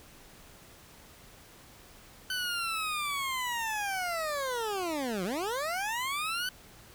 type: linear two-way sweep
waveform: 20% pulse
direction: down then up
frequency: 1519 to 170.9 to 1519 Hz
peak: -26 dBFS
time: 2.3-6.49 s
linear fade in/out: 2 ms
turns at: 5.24 s
effects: pink hiss -54 dBFS RMS until 6.94 s